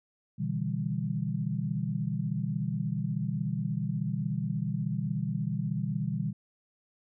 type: chord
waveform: sine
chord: E minor seventh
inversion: second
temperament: just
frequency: 123.61 / 148.33 / 164.81 / 197.78 Hz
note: B2 / D3 / E3 / G3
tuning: +2 / +18 / 0 / +16 cents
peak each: -34 dBFS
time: 0.38-6.33 s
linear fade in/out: 20 ms
effects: none